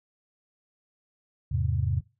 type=chord; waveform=sine; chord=E augmented; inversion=none; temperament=equal with one note detuned; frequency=82.41 / 103.83 / 131.57 Hz; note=E2 / G#2 / B#2; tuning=0 / 0 / +10 cents; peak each=-28 dBFS; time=1.51-2.01 s; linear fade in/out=10 ms; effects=noise-tail reverb RT60 0.3 s tail -23 dB re dry